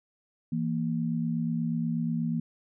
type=tone pair together; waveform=sine; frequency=164.81 / 233.1 Hz; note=E3 / A#3; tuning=0 / 0 cents; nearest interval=tritone; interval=600 cents; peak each=-29 / -29 dBFS; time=0.52-2.4 s; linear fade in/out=5 ms; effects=none